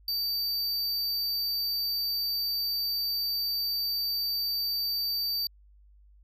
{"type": "tone", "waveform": "square", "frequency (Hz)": 4628, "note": "D8", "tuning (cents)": -26, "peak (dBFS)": -28, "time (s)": [0.08, 5.47], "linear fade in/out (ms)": 2, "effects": ["added 50 Hz sine -54 dBFS peak until 6.23 s"]}